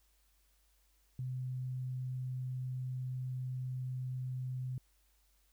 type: tone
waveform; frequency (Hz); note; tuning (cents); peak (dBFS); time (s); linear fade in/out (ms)
sine; 128; C3; -38; -36; 1.19-4.78; 2
effects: added 50 Hz sine -70 dBFS peak until 5.52 s + white hiss -74 dBFS RMS until 5.52 s